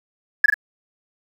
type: tone with echo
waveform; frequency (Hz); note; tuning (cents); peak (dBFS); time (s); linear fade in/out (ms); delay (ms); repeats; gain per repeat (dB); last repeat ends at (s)
sine; 1700; G#6; +40; -6; 0.44-0.46; 5; 41; 2; -4; 0.542
effects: tanh soft clip ceiling -5 dBFS + 7-bit